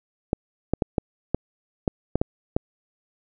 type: clicks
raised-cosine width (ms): 2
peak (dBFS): -7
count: 9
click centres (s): 0.331 / 0.736 / 0.822 / 0.982 / 1.346 / 1.878 / 2.156 / 2.215 / 2.565
effects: none